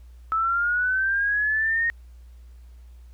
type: linear sweep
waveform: sine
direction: up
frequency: 1300 to 1864 Hz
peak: -20 dBFS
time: 0.32-1.9 s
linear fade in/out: 0 ms
effects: added 60 Hz sine -43 dBFS peak until 3.13 s + pink hiss -65 dBFS RMS until 3.13 s